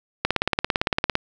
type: click train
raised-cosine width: 0.3 ms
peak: -3 dBFS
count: 17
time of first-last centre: 0.25-1.154 s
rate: 17.7 Hz
effects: none